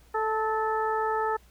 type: harmonic tone with a mistuned harmonic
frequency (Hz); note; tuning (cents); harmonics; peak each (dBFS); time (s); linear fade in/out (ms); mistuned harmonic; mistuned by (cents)
438.7; A4; -5; 1 / 2 / 3 / 4; -29 / -28 / -31 / -36; 0.14-1.37; 10; 3; -22
effects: added 60 Hz sine -55 dBFS peak until 1.5 s + pink hiss -61 dBFS RMS until 1.5 s